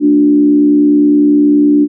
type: tone with frequency modulation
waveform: sine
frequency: 293.7 Hz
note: D4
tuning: in tune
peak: -5 dBFS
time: 0-1.88 s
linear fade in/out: 50 ms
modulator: 69.6 Hz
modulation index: 0.49
effects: none